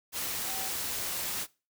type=tone in noise; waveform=sine; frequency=767 Hz; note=G5; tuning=38 cents flat; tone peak=-41 dBFS; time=0.45-0.71 s; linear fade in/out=50 ms; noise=white; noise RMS=-34 dBFS; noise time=0.12-1.47 s; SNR=-10 dB; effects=noise-tail reverb RT60 0.3 s tail -21 dB re dry